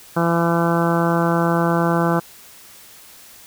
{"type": "harmonic tone", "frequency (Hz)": 168.8, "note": "E3", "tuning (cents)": 41, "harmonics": [1, 2, 3, 4, 5, 6, 7, 8, 9], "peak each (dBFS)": [-19, -22, -24, -25, -26, -27, -27, -28, -29], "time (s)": [0.16, 2.2], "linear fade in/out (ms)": 10, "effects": ["white hiss -44 dBFS RMS until 3.46 s"]}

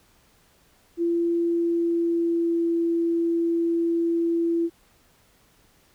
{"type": "tone with pitch glide", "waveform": "sine", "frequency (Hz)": [340, 336.1], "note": ["F4", "E4"], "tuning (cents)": [-46, 34], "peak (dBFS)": -20, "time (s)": [0.97, 4.7], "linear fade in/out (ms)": 50, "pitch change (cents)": -20, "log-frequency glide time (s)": [1.36, 2.73], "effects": ["pink hiss -60 dBFS RMS until 5.94 s"]}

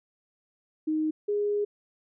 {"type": "tone pair in turn", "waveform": "sine", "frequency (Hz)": [311.1, 412.6], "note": ["D#4", "G#4"], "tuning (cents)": [0, -11], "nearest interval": "perfect fourth", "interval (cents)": 489, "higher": "second", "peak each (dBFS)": [-24, -24], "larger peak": "neither", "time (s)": [[0.87, 1.11], [1.28, 1.65]], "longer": "second", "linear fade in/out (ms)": 10, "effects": []}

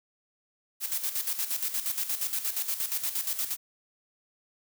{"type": "noise with tremolo", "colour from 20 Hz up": "blue", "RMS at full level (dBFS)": -29, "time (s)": [0.8, 3.57], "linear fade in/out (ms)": 50, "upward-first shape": "square", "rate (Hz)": 8.5, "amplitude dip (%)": 65, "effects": []}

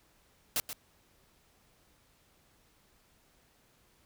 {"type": "noise with echo", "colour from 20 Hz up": "white", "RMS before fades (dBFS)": -30, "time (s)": [0.56, 0.6], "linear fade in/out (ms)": 0, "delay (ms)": 130, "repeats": 1, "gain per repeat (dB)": -10, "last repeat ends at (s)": 0.73, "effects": ["pink hiss -67 dBFS RMS until 4.05 s"]}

